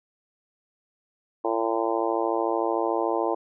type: harmonic tone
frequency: 113.5 Hz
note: A#2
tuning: 46 cents flat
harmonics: 3 / 4 / 5 / 6 / 7 / 8 / 9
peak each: -28 / -29 / -30 / -31 / -31 / -32 / -33 dBFS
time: 1.44-3.35 s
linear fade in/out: 10 ms
effects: none